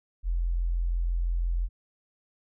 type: tone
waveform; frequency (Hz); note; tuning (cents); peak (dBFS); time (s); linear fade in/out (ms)
sine; 42.98; F1; -27; -24; 0.23-1.69; 50
effects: none